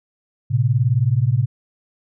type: beating tone pair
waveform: sine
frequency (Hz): 112.4 / 131.4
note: A2 / C3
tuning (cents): +37 / +8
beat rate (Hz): 19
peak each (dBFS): -17 / -17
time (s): 0.5-1.46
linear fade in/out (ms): 20
effects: none